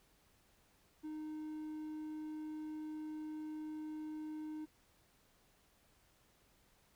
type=tone; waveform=triangle; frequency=308.4 Hz; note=D#4; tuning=15 cents flat; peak=-40 dBFS; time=1.03-4.66 s; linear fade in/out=20 ms; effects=pink hiss -71 dBFS RMS until 6.95 s